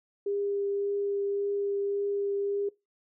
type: tone with vibrato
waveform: sine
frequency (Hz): 402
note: G4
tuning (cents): +44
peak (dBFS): -27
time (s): 0.26-2.69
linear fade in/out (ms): 5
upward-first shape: triangle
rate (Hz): 1.8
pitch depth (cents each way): 9
effects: noise-tail reverb RT60 0.2 s tail -20 dB re dry